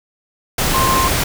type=tone in noise; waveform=sine; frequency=1054 Hz; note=C6; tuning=12 cents sharp; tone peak=-15 dBFS; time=0.74-1.08 s; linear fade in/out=5 ms; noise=pink; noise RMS=-17 dBFS; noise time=0.58-1.24 s; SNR=-1 dB; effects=none